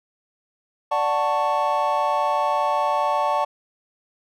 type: chord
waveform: triangle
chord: D major seventh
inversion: none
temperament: equal with one note detuned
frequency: 587.3 / 740 / 885.1 / 1108.7 Hz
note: D5 / F#5 / A5 / C#6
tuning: 0 / 0 / +10 / 0 cents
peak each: -23 / -24 / -21 / -23 dBFS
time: 0.91-3.45 s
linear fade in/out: 10 ms
effects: none